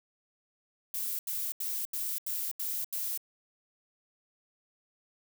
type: noise bursts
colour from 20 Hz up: violet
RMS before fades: -34 dBFS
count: 7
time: 0.94-3.176 s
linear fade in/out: 2 ms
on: 250 ms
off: 81 ms
effects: none